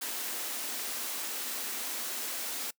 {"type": "high-pass noise", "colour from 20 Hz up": "white", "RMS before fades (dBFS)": -36, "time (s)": [0.01, 2.71], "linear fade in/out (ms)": 10, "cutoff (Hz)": 210, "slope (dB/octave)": 96, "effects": ["noise-tail reverb RT60 0.1 s tail -23 dB re dry"]}